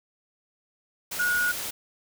sine tone in noise, 1451 Hz, F#6, 34 cents flat, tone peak -22 dBFS, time 1.19-1.52 s, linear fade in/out 10 ms, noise white, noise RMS -33 dBFS, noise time 1.11-1.71 s, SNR +8 dB, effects none

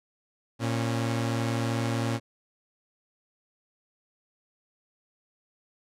sawtooth tone pair together, 115.6 / 274.2 Hz, A#2 / C#4, -14 / -19 cents, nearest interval octave + minor third, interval 1495 cents, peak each -23 / -28 dBFS, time 0.59-2.2 s, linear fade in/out 50 ms, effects low-pass 10000 Hz 12 dB/octave

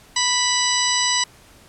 harmonic tone, 987 Hz, B5, 1 cent flat, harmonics 1 / 2 / 3 / 4 / 5 / 6 / 8, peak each -25 / -25 / -25 / -25 / -25 / -25 / -25 dBFS, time 0.16-1.24 s, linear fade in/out 5 ms, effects pink hiss -49 dBFS RMS until 1.68 s + low-pass 12000 Hz 12 dB/octave

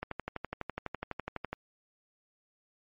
click train, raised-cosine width 0.5 ms, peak -20 dBFS, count 19, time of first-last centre 0.03-1.53 s, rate 12 Hz, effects MP3 32 kbps

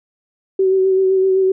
sine tone with vibrato, 380 Hz, F#4, 46 cents sharp, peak -11 dBFS, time 0.59-1.52 s, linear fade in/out 5 ms, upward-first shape sine, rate 7.8 Hz, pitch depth 22 cents each way, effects none

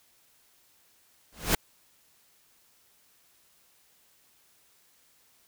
pink noise with exponential growth, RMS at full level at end -19 dBFS, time 1.32-1.55 s, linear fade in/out 5 ms, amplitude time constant 48 ms, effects white hiss -64 dBFS RMS until 5.47 s

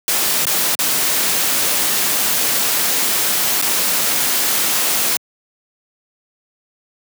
white noise with dropouts, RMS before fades -17 dBFS, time 0.08-5.17 s, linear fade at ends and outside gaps 1 ms, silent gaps 0.453-0.467 / 0.751-0.79 / 3.615-3.623 s, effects high-pass 150 Hz 12 dB/octave

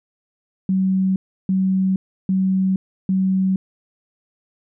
sine tone bursts, 189.4 Hz, F#3, 41 cents sharp, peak -15 dBFS, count 4, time 0.69-3.56 s, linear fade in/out 2 ms, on 470 ms, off 330 ms, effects none

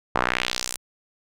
sawtooth tone with band-pass filter sweep, 61.74 Hz, B1, in tune, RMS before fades -26 dBFS, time 0.15-0.77 s, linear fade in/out 5 ms, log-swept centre 1000 to 10000 Hz, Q 1.7, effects none

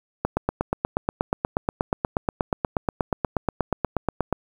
click train, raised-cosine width 1 ms, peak -7 dBFS, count 35, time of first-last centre 0.25-4.327 s, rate 8.34 Hz, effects 7-bit

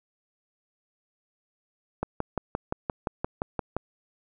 click train, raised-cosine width 1 ms, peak -13 dBFS, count 11, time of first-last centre 2.03-3.766 s, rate 5.76 Hz, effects none

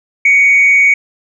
sine tone with frequency modulation, 2239 Hz, C#7, 17 cents sharp, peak -4 dBFS, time 0.25-0.94 s, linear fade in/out 5 ms, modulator 154 Hz, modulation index 0.38, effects tanh soft clip ceiling -2 dBFS

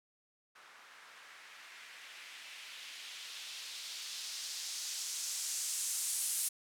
violet noise with low-pass filter sweep, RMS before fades -42 dBFS, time 0.55-6.49 s, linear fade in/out 10 ms, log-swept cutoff 1300 to 9600 Hz, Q 1.4, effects none

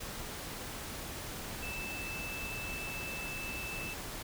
sine tone in noise, 2637 Hz, E7, in tune, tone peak -40 dBFS, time 1.62-3.94 s, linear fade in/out 10 ms, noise pink, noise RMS -42 dBFS, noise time 0-4.23 s, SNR -1 dB, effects none

